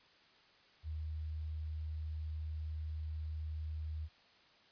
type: tone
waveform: sine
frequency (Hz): 77.78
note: D#2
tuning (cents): 0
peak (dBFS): -38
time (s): 0.83-4.09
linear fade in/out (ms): 50
effects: white hiss -65 dBFS RMS until 4.71 s + resampled to 11025 Hz